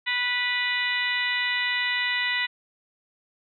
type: harmonic tone with a mistuned harmonic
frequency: 491.6 Hz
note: B4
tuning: 8 cents flat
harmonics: 2 / 3 / 4 / 5 / 6 / 7 / 8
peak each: -36 / -36 / -25 / -33 / -32 / -34 / -34 dBFS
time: 0.06-2.47 s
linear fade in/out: 20 ms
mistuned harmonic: 7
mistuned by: +55 cents
effects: none